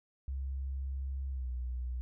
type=tone with pitch glide; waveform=sine; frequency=67.1 to 61.89 Hz; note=C2 to B1; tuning=+44 to +4 cents; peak=-34 dBFS; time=0.28-2.01 s; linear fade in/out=0 ms; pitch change=-140 cents; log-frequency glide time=1.3-1.5 s; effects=none